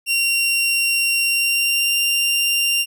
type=tone with pitch glide; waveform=sawtooth; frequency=2756 to 2782 Hz; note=F7 to F7; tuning=-24 to -7 cents; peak=-13 dBFS; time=0.06-2.86 s; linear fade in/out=50 ms; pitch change=+17 cents; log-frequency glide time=1.23-1.96 s; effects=none